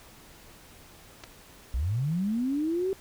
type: clicks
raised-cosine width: 0.2 ms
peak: -25 dBFS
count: 2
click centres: 1.237 / 1.24 s
type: linear sweep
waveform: sine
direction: up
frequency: 54.2 to 392 Hz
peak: -25 dBFS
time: 1.74-2.93 s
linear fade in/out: 0 ms
effects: pink hiss -52 dBFS RMS until 3 s